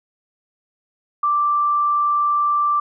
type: tone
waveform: sine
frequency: 1174.7 Hz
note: D6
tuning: in tune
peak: -15 dBFS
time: 1.23-2.8 s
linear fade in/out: 5 ms
effects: none